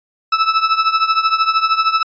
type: tone with tremolo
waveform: 40% pulse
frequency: 1312 Hz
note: E6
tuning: 9 cents flat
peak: -8 dBFS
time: 0.32-2.03 s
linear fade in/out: 5 ms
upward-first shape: triangle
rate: 13 Hz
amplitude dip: 85%
effects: resampled to 16000 Hz